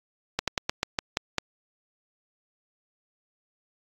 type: slowing click train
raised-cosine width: 0.2 ms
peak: -7 dBFS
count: 8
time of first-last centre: 0.39-1.383 s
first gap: 87 ms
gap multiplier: 1.16
effects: AAC 64 kbps